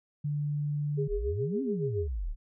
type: tone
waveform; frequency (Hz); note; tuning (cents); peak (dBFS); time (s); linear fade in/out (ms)
sine; 146.83; D3; 0; -28; 0.24-1.08; 10
type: tone with tremolo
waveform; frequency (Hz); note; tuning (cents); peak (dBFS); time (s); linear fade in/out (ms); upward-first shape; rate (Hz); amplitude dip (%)
sine; 410; G#4; -22; -28; 0.97-2.08; 20; sine; 7.1; 75
type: exponential two-way sweep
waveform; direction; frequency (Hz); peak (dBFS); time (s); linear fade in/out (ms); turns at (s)
sine; up then down; 30.87 to 280 to 30.87; -30; 1.07-2.36; 50; 1.62
effects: none